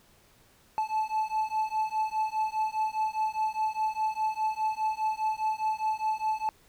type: beating tone pair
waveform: triangle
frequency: 867 / 871.9 Hz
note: A5 / A5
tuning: -26 / -16 cents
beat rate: 4.9 Hz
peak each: -28 / -28 dBFS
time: 0.78-6.49 s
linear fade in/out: 0 ms
effects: pink hiss -61 dBFS RMS until 6.68 s